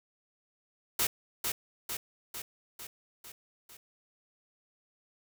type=noise with echo; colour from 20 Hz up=white; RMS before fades=-28 dBFS; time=0.99-1.07 s; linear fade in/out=5 ms; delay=450 ms; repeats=6; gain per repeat=-4 dB; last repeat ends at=3.77 s; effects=none